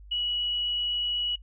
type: tone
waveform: sine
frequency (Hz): 2927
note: F#7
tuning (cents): -19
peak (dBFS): -26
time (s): 0.11-1.36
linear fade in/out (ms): 10
effects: noise-tail reverb RT60 0.1 s tail -20 dB re dry + added 50 Hz sine -45 dBFS peak until 1.42 s